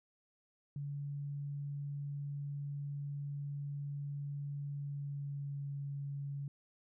sine tone with pitch glide, 142.8 to 140.92 Hz, D3 to C#3, -48 to +29 cents, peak -38 dBFS, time 0.76-6.48 s, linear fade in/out 2 ms, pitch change -23 cents, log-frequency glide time 4.68-5.72 s, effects none

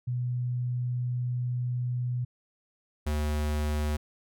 sine / square tone pair in turn, 123.47 / 75 Hz, B2 / D2, 0 / +37 cents, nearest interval major sixth, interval 863 cents, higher first, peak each -27 dBFS, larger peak neither, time 0.07-2.25 / 3.06-3.97 s, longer first, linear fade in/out 10 ms, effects none

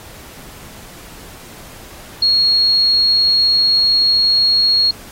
sine tone, 4302 Hz, C8, 47 cents sharp, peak -10 dBFS, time 2.22-4.91 s, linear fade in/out 5 ms, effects pink hiss -38 dBFS RMS until 5.11 s + AAC 48 kbps

